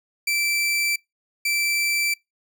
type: tone pair in turn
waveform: sawtooth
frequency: 2334 / 2334 Hz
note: D7 / D7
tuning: -11 / -11 cents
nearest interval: unison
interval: 0 cents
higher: neither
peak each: -17 dBFS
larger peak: neither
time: 0.27-0.96 / 1.45-2.14 s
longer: neither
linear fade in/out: 5 ms
effects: noise-tail reverb RT60 0.2 s tail -26 dB re dry